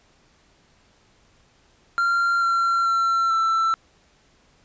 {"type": "tone with pitch steps", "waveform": "triangle", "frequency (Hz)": [1383, 1366.3, 1349.9, 1333.6], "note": ["F6", "F6", "E6", "E6"], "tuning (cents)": [-17, -38, 41, 20], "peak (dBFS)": -16, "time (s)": [1.98, 3.74], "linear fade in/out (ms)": 0, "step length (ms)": 440, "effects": ["pink hiss -59 dBFS RMS until 4.64 s", "resampled to 16000 Hz"]}